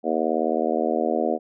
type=harmonic tone; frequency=79.5 Hz; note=D#2; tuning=38 cents sharp; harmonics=3 / 4 / 5 / 6 / 7 / 8 / 9; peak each=-28 / -28 / -28 / -28 / -28 / -28 / -28 dBFS; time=0.03-1.39 s; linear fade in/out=50 ms; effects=none